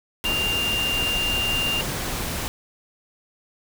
sine tone in noise, 2794 Hz, F7, in tune, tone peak -22 dBFS, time 0.25-1.81 s, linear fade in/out 0 ms, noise pink, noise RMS -28 dBFS, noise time 0.24-2.48 s, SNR +3 dB, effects none

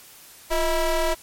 30% pulse ring-modulated tone, 329.6 Hz, E4, in tune, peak -14 dBFS, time 0.5-1.15 s, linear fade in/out 20 ms, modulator 310 Hz, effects white hiss -47 dBFS RMS until 1.22 s + MP3 64 kbps

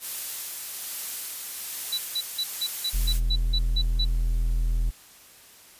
blue noise with tremolo, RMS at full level -31 dBFS, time 0-3.21 s, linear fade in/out 50 ms, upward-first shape sine, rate 1.2 Hz, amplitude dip 25%
sine tone bursts, 3952 Hz, B7, in tune, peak -24 dBFS, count 10, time 1.92-4.05 s, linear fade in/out 10 ms, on 60 ms, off 170 ms
triangle tone, 41.2 Hz, E1, in tune, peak -19 dBFS, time 2.93-4.91 s, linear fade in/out 20 ms
effects white hiss -51 dBFS RMS until 5.79 s + resampled to 32000 Hz

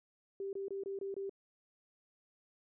sine tone bursts, 392.4 Hz, G4, 2 cents sharp, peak -37 dBFS, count 6, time 0.4-1.295 s, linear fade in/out 2 ms, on 130 ms, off 23 ms, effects none

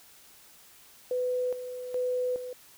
sine tone with tremolo, 500 Hz, B4, 21 cents sharp, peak -26 dBFS, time 1.11-2.53 s, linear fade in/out 2 ms, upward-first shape square, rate 1.2 Hz, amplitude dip 65%, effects white hiss -55 dBFS RMS until 2.77 s

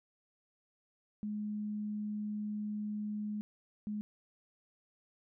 sine tone bursts at uneven times, 210 Hz, G#3, 19 cents sharp, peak -35 dBFS, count 2, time 1.23-3.41 / 3.87-4.01 s, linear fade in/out 0 ms, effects none

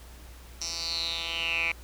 10% pulse tone with band-pass filter sweep, 166.6 Hz, E3, 19 cents sharp, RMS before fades -31 dBFS, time 0.61-1.72 s, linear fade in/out 5 ms, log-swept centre 5600 to 2300 Hz, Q 7.7, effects added 60 Hz sine -46 dBFS peak until 1.83 s + pink hiss -52 dBFS RMS until 1.83 s

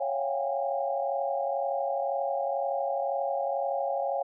sine tone cluster, 553 / 689 / 721 / 772 / 814 Hz, C#5 / F5 / F#5 / G5 / G#5, -4 / -24 / -45 / -27 / -35 cents, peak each -30 / -33 / -38 / -37 / -33 dBFS, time 0-4.23 s, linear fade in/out 10 ms, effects none

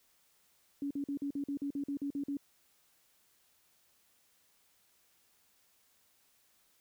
sine tone bursts, 282.2 Hz, C#4, 31 cents sharp, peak -33 dBFS, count 12, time 0.82-2.37 s, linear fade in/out 2 ms, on 87 ms, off 46 ms, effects white hiss -70 dBFS RMS until 6.8 s

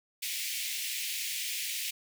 pink high-pass noise, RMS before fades -35 dBFS, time 0.22-1.91 s, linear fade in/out 10 ms, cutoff 2100 Hz, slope 48 dB/octave, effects none

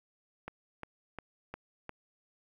click train, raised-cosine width 0.5 ms, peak -25 dBFS, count 5, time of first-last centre 0.48-1.893 s, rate 2.83 Hz, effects 10-bit

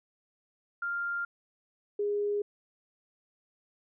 sine tone pair in turn, 1396.9 / 411.2 Hz, F6 / G#4, 0 / -17 cents, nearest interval octave + major sixth, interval 2117 cents, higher first, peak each -30 / -27 dBFS, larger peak second, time 0.82-1.25 / 1.99-2.42 s, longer neither, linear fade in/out 5 ms, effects none

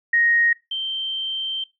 sine tone pair in turn, 1871 / 3129 Hz, A#6 / G7, +6 / -4 cents, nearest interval major sixth, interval 890 cents, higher second, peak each -15 / -23 dBFS, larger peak first, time 0.13-0.53 / 0.71-1.64 s, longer second, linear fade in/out 5 ms, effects noise-tail reverb RT60 0.2 s tail -20 dB re dry

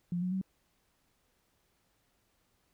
sine tone with pitch steps, 174.9 / 182.01 / 189.41 Hz, F3 / F#3 / F#3, +3 / -28 / +41 cents, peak -30 dBFS, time 0.12-0.414 s, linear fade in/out 2 ms, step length 98 ms, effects pink hiss -74 dBFS RMS until 2.73 s

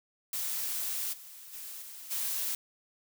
blue noise with level steps, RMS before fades -34 / -49 / -43 / -46 / -33 dBFS, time 0.33-2.55 s, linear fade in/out 2 ms, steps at 1.12 / 1.52 / 1.81 / 2.1 s, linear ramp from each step 20 ms, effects none

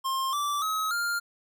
square tone with pitch steps, 1062 / 1164.8 / 1277.6 / 1401.3 Hz, C6 / D6 / D#6 / F6, +25 / -15 / +45 / +5 cents, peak -27 dBFS, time 0.04-1.2 s, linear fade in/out 20 ms, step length 290 ms, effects none

